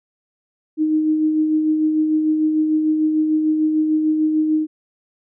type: tone with tremolo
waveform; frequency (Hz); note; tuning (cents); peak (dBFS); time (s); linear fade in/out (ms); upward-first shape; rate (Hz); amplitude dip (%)
sine; 310.4; D#4; -4; -13; 0.77-4.67; 50; sine; 6.7; 35
effects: none